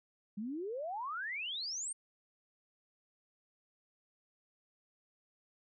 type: exponential sweep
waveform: sine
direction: up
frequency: 196 to 9050 Hz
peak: -37 dBFS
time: 0.37-1.93 s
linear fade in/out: 10 ms
effects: none